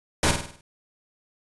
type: noise with echo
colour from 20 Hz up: pink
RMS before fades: -20 dBFS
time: 0.23-0.31 s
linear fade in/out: 2 ms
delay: 50 ms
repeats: 6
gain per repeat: -6 dB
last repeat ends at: 0.61 s
effects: resampled to 24000 Hz